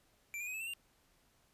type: tone with pitch steps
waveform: square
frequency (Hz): 2349 / 2430 / 2515 / 2602 / 2692 / 2785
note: D7 / D#7 / D#7 / E7 / E7 / F7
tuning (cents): 0 / -42 / +18 / -23 / +36 / -5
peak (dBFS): -40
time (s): 0.34-0.736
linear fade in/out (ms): 0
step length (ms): 66
effects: pink hiss -71 dBFS RMS until 1.53 s + resampled to 32000 Hz